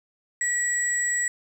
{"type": "tone pair together", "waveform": "sine", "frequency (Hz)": [1932, 7775], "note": ["B6", "B8"], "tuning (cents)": [-39, -28], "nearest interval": "2 octaves", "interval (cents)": 2411, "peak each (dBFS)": -25, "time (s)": [0.41, 1.28], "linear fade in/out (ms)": 2, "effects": ["8-bit"]}